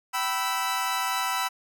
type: chord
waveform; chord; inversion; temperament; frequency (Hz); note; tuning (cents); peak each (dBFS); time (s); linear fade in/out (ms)
sawtooth; E minor; first; equal with one note detuned; 770.5 / 987.8 / 1318.5; G5 / B5 / E6; -30 / 0 / 0; -28 / -25 / -26; 0.13-1.49; 20
effects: none